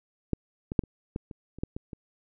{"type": "clicks", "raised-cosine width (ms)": 3, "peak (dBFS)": [-12, -19, -8, -29, -18, -28, -30, -15, -22, -26], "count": 10, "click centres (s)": [0.333, 0.719, 0.792, 0.837, 1.161, 1.312, 1.586, 1.635, 1.765, 1.932], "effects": []}